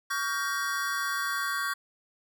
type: chord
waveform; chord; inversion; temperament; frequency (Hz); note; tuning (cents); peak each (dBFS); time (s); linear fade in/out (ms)
square; G half-diminished seventh; second; just; 1128.9 / 1411.2 / 1568 / 1881.6; Db6 / F6 / G6 / Bb6; +31 / +18 / 0 / +16; -33 / -37 / -33 / -38; 0.1-1.74; 10
effects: none